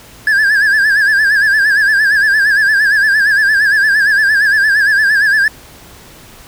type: tone with vibrato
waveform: triangle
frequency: 1667 Hz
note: G#6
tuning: 6 cents sharp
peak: -6 dBFS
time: 0.27-5.48 s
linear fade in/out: 2 ms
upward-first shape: sine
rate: 8.7 Hz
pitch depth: 96 cents each way
effects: pink hiss -38 dBFS RMS until 6.47 s